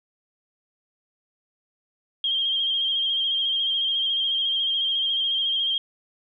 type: tone with vibrato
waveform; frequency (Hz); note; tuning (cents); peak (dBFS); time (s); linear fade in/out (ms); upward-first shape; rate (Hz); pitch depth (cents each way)
sine; 3203; G7; +37; -21; 2.24-5.78; 2; square; 14; 27
effects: none